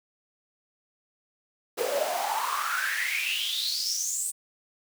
pink noise with high-pass filter sweep, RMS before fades -29 dBFS, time 1.77-4.32 s, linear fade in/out 20 ms, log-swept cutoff 450 to 8700 Hz, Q 9.2, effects none

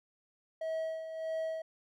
triangle tone with tremolo, 643 Hz, E5, 43 cents flat, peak -30 dBFS, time 0.61-1.62 s, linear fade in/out 5 ms, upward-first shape sine, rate 1.6 Hz, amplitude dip 60%, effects none

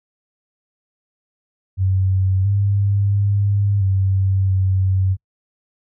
sine tone with pitch steps, 94.8 / 100.3 / 101 / 96.1 / 94.8 Hz, F#2 / G2 / G#2 / G2 / F#2, +43 / +40 / -48 / -34 / +43 cents, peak -14 dBFS, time 1.77-5.17 s, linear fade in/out 50 ms, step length 680 ms, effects noise-tail reverb RT60 0.1 s tail -24 dB re dry

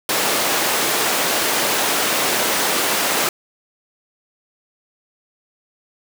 pink high-pass noise, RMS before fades -19 dBFS, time 0.09-3.29 s, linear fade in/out 2 ms, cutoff 380 Hz, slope 12 dB/octave, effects none

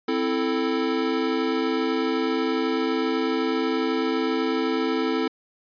square chord, A minor, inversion first, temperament equal, 261.6 / 329.6 / 440 Hz, C4 / E4 / A4, 0 / 0 / 0 cents, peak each -27 dBFS, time 0.08-5.28 s, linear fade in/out 5 ms, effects resampled to 11025 Hz

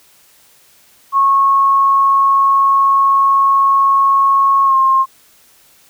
sine tone with pitch glide, 1096 to 1065.4 Hz, C#6 to C6, -20 to +31 cents, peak -8 dBFS, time 1.12-5.06 s, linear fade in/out 50 ms, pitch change -49 cents, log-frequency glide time 4.65-4.75 s, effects white hiss -49 dBFS RMS until 5.89 s

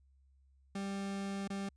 40% pulse tone with dropouts, 197.1 Hz, G3, 10 cents sharp, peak -36 dBFS, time 0.75-1.69 s, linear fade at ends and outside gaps 5 ms, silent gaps 1.477-1.501 s, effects added 67 Hz sine -64 dBFS peak until 1.76 s + resampled to 22050 Hz

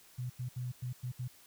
sine tone bursts at uneven times, 124.8 Hz, B2, 19 cents sharp, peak -35 dBFS, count 6, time 0.18-0.3 / 0.39-0.49 / 0.56-0.72 / 0.82-0.93 / 1.03-1.12 / 1.19-1.28 s, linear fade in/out 10 ms, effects white hiss -60 dBFS RMS until 1.46 s

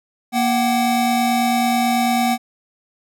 square tone pair together, 236 / 757.1 Hz, A#3 / F#5, +22 / +40 cents, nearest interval octave + minor sixth, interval 2018 cents, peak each -19 dBFS, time 0.32-2.38 s, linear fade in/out 50 ms, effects none

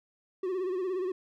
triangle tone with vibrato, 370 Hz, F#4, in tune, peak -27 dBFS, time 0.43-1.12 s, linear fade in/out 5 ms, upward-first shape sine, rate 17 Hz, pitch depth 75 cents each way, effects none

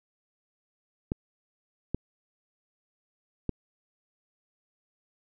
clicks, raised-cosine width 3 ms, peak -15 dBFS, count 3, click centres 1.119 / 1.946 / 3.493 s, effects none

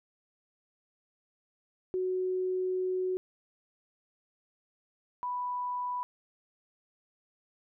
sine tone pair in turn, 370 / 987.8 Hz, F#4 / B5, 0 / 0 cents, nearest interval octave + perfect fourth, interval 1700 cents, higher second, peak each -28 / -31 dBFS, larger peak first, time 1.94-3.17 / 5.23-6.03 s, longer first, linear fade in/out 0 ms, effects none

